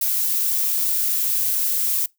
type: noise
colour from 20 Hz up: violet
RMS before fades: -21 dBFS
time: 0.01-2.06 s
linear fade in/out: 5 ms
effects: noise-tail reverb RT60 0.2 s tail -24 dB re dry